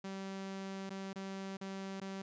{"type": "tone with dropouts", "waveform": "sawtooth", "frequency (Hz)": 193.4, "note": "G3", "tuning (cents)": -23, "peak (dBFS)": -37, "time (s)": [0.04, 2.22], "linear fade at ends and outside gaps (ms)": 5, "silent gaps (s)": [[0.895, 0.904], [1.131, 1.158], [1.57, 1.611], [2.002, 2.014]], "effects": ["resampled to 16000 Hz", "13-bit"]}